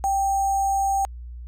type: tone with sample-and-hold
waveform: sine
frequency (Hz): 784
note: G5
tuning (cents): 0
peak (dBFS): -19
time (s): 0.04-1.05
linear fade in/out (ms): 0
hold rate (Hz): 7350
effects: added 60 Hz sine -34 dBFS peak until 1.47 s + low-pass 12000 Hz 12 dB/octave